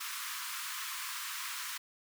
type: high-pass noise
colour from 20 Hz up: pink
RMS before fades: -40 dBFS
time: 0-1.78 s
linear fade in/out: 10 ms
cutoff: 980 Hz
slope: 96 dB/octave
effects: none